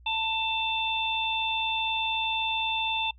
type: harmonic tone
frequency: 889 Hz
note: A5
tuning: 18 cents sharp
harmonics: 1 / 3 / 4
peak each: -30 / -30 / -30 dBFS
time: 0.06-3.11 s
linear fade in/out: 5 ms
effects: noise-tail reverb RT60 0.1 s tail -24 dB re dry + added 60 Hz sine -50 dBFS peak until 3.18 s